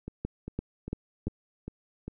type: two click trains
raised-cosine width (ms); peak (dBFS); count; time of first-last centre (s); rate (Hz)
3; -18 / -24; 4 / 6; 0.25-1.27 / 0.08-2.08; 2.94 / 2.5
effects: none